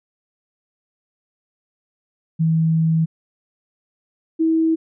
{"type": "tone pair in turn", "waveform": "sine", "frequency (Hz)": [161.6, 323.2], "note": ["E3", "E4"], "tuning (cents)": [-34, -34], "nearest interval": "octave", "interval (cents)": 1200, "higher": "second", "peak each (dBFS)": -14, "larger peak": "neither", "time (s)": [[2.39, 3.06], [4.39, 4.76]], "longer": "first", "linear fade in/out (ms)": 20, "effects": []}